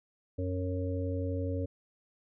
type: harmonic tone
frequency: 91.7 Hz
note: F#2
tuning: 15 cents flat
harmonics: 1 / 3 / 5 / 6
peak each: -32 / -37 / -39 / -40 dBFS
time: 0.38-1.66 s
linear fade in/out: 10 ms
effects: none